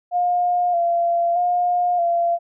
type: tone with vibrato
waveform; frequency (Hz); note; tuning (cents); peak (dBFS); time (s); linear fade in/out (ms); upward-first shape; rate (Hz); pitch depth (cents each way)
sine; 698.5; F5; 0; -16; 0.11-2.39; 50; square; 0.8; 31
effects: none